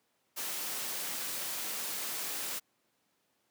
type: noise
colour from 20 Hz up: white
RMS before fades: -37 dBFS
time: 0.36-2.6 s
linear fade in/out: 20 ms
effects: pink hiss -75 dBFS RMS until 3.5 s + high-pass 200 Hz 12 dB/octave